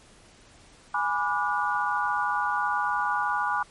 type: chord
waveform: sine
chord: G# half-diminished seventh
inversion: none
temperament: equal with one note detuned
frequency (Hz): 830.6 / 987.8 / 1174.7 / 1445.3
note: G#5 / B5 / D6 / F#6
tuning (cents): 0 / 0 / 0 / -41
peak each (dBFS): -29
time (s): 0.94-3.63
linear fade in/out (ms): 5
effects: pink hiss -54 dBFS RMS until 3.7 s + MP3 48 kbps